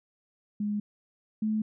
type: tone pair in turn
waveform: sine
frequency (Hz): 207.7 / 216.1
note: G#3 / A3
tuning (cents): 0 / -31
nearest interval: minor second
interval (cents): 69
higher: second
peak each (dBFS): -27 / -25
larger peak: second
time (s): 0.6-0.8 / 1.42-1.62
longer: neither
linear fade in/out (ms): 5
effects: none